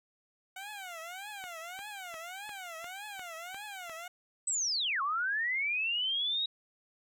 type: tone with vibrato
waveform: 15% pulse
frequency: 740 Hz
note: F#5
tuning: in tune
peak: -35 dBFS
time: 0.56-4.08 s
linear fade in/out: 5 ms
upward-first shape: triangle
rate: 1.7 Hz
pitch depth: 260 cents each way
type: click train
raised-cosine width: 0.3 ms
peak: -30 dBFS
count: 8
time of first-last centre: 1.44-3.896 s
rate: 2.85 Hz
type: linear two-way sweep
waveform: sine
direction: down then up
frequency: 8180 to 1067 to 3834 Hz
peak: -29 dBFS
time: 4.47-6.46 s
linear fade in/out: 5 ms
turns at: 5.02 s
effects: none